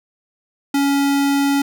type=tone; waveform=square; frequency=280 Hz; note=C#4; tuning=18 cents sharp; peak=-15 dBFS; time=0.74-1.62 s; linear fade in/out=5 ms; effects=none